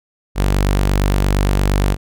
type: tone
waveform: sawtooth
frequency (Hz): 48.63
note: G1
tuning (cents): -13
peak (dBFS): -9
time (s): 0.35-1.97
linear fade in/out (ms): 50
effects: none